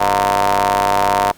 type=ring-modulated tone; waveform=sawtooth; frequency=98 Hz; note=G2; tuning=in tune; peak=-6 dBFS; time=0-1.32 s; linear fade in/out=10 ms; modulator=813 Hz; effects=pink hiss -47 dBFS RMS until 1.37 s + Opus 48 kbps